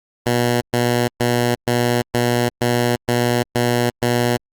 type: tone bursts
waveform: 10% pulse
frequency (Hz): 120.8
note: B2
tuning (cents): -38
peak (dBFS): -7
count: 9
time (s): 0.26-4.37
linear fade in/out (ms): 5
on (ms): 350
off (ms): 120
effects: Opus 48 kbps